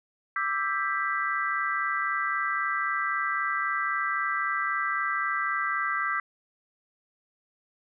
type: chord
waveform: sine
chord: E minor seventh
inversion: third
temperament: equal with one note detuned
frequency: 1174.7 / 1318.5 / 1585.3 / 1975.5 Hz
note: D6 / E6 / G6 / B6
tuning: 0 / 0 / +19 / 0 cents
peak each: -31 dBFS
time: 0.36-6.2 s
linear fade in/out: 2 ms
effects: none